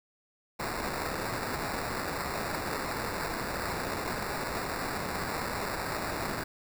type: noise with sample-and-hold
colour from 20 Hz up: white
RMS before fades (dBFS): -34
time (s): 0.59-6.44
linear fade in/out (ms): 10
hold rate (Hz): 3150
effects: none